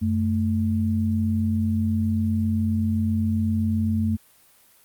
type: tone pair together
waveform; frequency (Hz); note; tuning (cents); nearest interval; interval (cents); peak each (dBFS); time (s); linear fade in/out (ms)
sine; 92.5 / 220.2; F#2 / A3; 0 / +2; octave + minor third; 1502; -23 / -22; 0.01-4.17; 20
effects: white hiss -56 dBFS RMS until 4.84 s + Opus 32 kbps